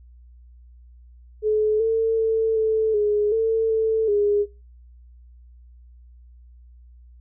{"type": "tone with pitch steps", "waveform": "sine", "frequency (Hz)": [428.7, 449.2, 445.8, 439.3, 417.2, 447.8, 443, 411.2], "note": ["A4", "A4", "A4", "A4", "G#4", "A4", "A4", "G#4"], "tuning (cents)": [-45, 36, 23, -3, 8, 30, 12, -17], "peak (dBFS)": -17, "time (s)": [1.42, 4.46], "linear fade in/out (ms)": 50, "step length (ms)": 380, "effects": ["noise-tail reverb RT60 0.3 s tail -22 dB re dry", "added 60 Hz sine -45 dBFS peak until 7.2 s"]}